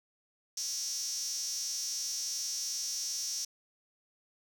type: tone with high-pass filter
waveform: sawtooth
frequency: 277.2 Hz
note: C#4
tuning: in tune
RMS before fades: -36 dBFS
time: 0.57-3.45 s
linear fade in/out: 5 ms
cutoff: 5700 Hz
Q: 8.8
effects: none